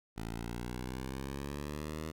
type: exponential sweep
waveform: 10% pulse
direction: up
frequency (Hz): 55 to 79.8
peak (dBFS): -30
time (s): 0.16-2.12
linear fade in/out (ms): 20
effects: none